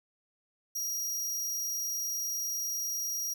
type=tone; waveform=sawtooth; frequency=5710 Hz; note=F8; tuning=37 cents sharp; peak=-29 dBFS; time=0.75-3.34 s; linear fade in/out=10 ms; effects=none